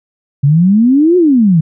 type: exponential two-way sweep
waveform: sine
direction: up then down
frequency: 134.9 to 370 to 151.8 Hz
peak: -5 dBFS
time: 0.43-1.61 s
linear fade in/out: 10 ms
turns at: 1.17 s
effects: none